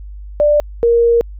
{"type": "tone pair in turn", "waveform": "sine", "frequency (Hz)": [591, 468.6], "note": ["D5", "A#4"], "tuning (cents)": [11, 9], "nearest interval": "major third", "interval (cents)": 402, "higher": "first", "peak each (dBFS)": [-8, -8], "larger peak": "neither", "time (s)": [[0.4, 0.6], [0.83, 1.21]], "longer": "second", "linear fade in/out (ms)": 0, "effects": ["added 50 Hz sine -28 dBFS peak until 1.39 s"]}